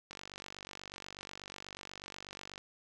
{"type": "click train", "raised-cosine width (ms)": 0.2, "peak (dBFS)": -27, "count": 120, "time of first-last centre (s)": [0.11, 2.579], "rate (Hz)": 48.2, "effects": []}